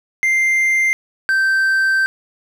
triangle tone pair in turn, 2093 / 1558 Hz, C7 / G6, 0 / -11 cents, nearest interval perfect fourth, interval 511 cents, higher first, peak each -11 dBFS, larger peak neither, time 0.23-0.93 / 1.29-2.06 s, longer second, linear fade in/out 0 ms, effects none

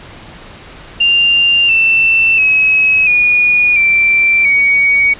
sine tone with pitch steps, 2791 / 2673 / 2559 / 2451 / 2347 / 2247 Hz, F7 / E7 / D#7 / D#7 / D7 / C#7, -2 / +23 / +48 / -27 / -2 / +23 cents, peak -7 dBFS, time 1-5.14 s, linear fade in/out 10 ms, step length 690 ms, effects pink hiss -34 dBFS RMS until 5.19 s + resampled to 8000 Hz

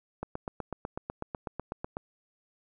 click train, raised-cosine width 1 ms, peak -20 dBFS, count 15, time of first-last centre 0.23-1.969 s, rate 8.05 Hz, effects none

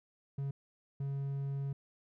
triangle tone bursts at uneven times, 138.59 Hz, C#3, in tune, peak -32 dBFS, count 2, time 0.38-0.51 / 1-1.73 s, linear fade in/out 5 ms, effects none

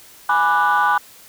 sine chord, G# half-diminished seventh, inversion none, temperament equal with one note detuned, 830.6 / 987.8 / 1180.1 / 1480 Hz, G#5 / B5 / D6 / F#6, 0 / 0 / +8 / 0 cents, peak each -18 dBFS, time 0.29-0.98 s, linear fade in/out 5 ms, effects tanh soft clip ceiling -8 dBFS + white hiss -45 dBFS RMS until 1.28 s

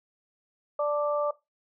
harmonic tone, 293.7 Hz, D4, in tune, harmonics 2 / 3 / 4, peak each -25 / -37 / -31 dBFS, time 0.79-1.31 s, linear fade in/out 5 ms, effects noise-tail reverb RT60 0.2 s tail -18 dB re dry

